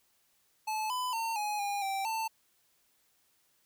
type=tone with pitch steps; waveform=square; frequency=866 / 1003 / 908 / 837 / 810 / 780 / 891 Hz; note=A5 / B5 / A#5 / G#5 / G#5 / G5 / A5; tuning=-28 / +26 / -46 / +13 / -43 / -9 / +22 cents; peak=-32 dBFS; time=0.67-2.28 s; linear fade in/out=10 ms; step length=230 ms; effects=white hiss -71 dBFS RMS until 3.65 s